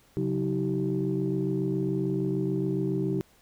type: tone cluster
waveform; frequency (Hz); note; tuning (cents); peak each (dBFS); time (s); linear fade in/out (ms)
sine; 135.6 / 183.3 / 318.5 / 385.4; C#3 / F#3 / D#4 / G4; -38 / -16 / +41 / -29; -30; 0.17-3.21; 0
effects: tanh soft clip ceiling -17 dBFS + pink hiss -61 dBFS RMS until 3.41 s